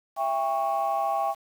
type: chord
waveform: sine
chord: C# diminished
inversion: first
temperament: just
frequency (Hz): 665.2 / 798.3 / 1108.7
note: E5 / G5 / C#6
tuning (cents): +16 / +31 / 0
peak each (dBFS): -28 / -25 / -29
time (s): 0.16-1.35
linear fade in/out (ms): 50
effects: tanh soft clip ceiling -17 dBFS + 8-bit